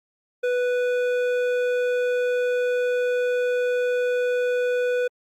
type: tone with hard clipping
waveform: triangle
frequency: 493.9 Hz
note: B4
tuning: in tune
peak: -22 dBFS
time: 0.43-5.08 s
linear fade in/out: 10 ms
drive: 14 dB
effects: Opus 48 kbps